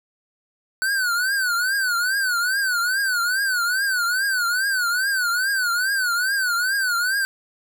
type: tone with vibrato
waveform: square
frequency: 1500 Hz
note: F#6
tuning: 23 cents sharp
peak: -20 dBFS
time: 0.82-7.25 s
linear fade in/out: 0 ms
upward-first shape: triangle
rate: 2.4 Hz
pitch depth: 160 cents each way
effects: none